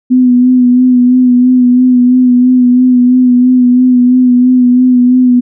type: tone with vibrato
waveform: sine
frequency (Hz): 250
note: B3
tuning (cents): +21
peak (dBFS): -3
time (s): 0.1-5.41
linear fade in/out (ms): 20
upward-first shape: sine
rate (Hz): 3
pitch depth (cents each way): 31
effects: none